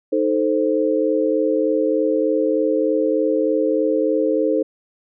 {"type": "chord", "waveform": "sine", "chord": "A diminished", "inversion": "second", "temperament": "equal", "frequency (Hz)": [311.1, 440, 523.3], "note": ["Eb4", "A4", "C5"], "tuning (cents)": [0, 0, 0], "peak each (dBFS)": -20, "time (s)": [0.12, 4.63], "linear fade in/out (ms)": 10, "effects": []}